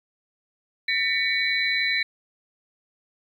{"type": "tone cluster", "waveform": "sine", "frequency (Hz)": [1806, 1956, 2253, 3984], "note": ["A6", "B6", "C#7", "B7"], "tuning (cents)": [45, -17, 28, 14], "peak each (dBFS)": [-28, -30, -24, -27], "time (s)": [0.88, 2.03], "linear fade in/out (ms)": 5, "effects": ["9-bit"]}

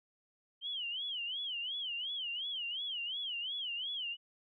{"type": "tone with vibrato", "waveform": "sine", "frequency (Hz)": 3070, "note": "G7", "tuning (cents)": -37, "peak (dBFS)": -36, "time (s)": [0.61, 4.17], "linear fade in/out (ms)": 50, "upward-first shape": "sine", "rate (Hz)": 2.8, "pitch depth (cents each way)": 180, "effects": []}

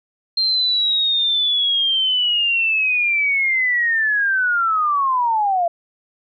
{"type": "linear sweep", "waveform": "sine", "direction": "down", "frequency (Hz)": [4186, 668], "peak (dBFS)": -15, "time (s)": [0.37, 5.68], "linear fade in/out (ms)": 5, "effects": []}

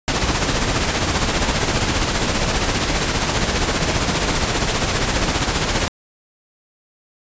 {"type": "noise with tremolo", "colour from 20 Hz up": "pink", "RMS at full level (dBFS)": -17, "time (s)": [0.08, 5.88], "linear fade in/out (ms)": 0, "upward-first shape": "sine", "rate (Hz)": 15, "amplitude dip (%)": 45, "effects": ["resampled to 16000 Hz"]}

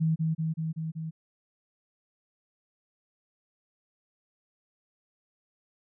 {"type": "tone with echo", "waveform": "sine", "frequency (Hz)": 160.2, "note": "E3", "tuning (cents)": -49, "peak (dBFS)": -22, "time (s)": [0, 0.16], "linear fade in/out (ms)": 20, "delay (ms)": 190, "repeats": 5, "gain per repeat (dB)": -2, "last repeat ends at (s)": 1.11, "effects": []}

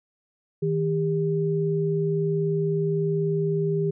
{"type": "tone pair together", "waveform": "sine", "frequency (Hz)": [158.74, 400], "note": ["D#3", "G4"], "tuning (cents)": [35, 35], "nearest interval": "octave + major third", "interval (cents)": 1600, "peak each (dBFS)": -24, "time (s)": [0.62, 3.91], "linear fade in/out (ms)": 10, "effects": []}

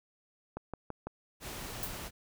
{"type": "click train", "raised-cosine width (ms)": 1, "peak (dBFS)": -24, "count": 4, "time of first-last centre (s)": [0.57, 1.07], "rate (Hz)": 6}
{"type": "noise", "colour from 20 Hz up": "pink", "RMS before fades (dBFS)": -42, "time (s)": [1.4, 2.11], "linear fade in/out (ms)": 50}
{"type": "noise with exponential decay", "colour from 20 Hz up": "violet", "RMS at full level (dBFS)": -33, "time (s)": [1.83, 1.97], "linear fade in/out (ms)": 1, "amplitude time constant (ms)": 29}
{"effects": []}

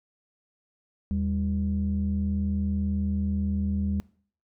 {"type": "tone pair together", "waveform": "sine", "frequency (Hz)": [79.83, 199.6], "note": ["D#2", "G3"], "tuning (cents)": [45, 32], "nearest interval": "octave + major third", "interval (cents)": 1587, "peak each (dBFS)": -26, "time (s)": [1.11, 4], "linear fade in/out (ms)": 0, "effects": ["noise-tail reverb RT60 0.5 s tail -23 dB re dry", "tanh soft clip ceiling -18 dBFS"]}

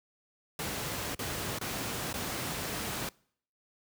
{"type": "noise with dropouts", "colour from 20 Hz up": "pink", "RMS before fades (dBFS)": -35, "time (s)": [0.59, 3.09], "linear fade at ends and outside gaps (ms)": 2, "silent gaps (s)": [[1.148, 1.191], [1.587, 1.612], [2.129, 2.14]], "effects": ["noise-tail reverb RT60 0.6 s tail -25 dB re dry", "high-pass 80 Hz 12 dB/octave"]}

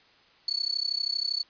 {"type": "tone with amplitude modulation", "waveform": "sine", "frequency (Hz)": 4433, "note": "C#8", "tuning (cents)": -1, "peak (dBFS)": -22, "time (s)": [0.48, 1.43], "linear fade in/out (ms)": 2, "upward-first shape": "sine", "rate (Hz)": 32.6, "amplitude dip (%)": 95, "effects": ["white hiss -59 dBFS RMS until 1.49 s", "resampled to 11025 Hz"]}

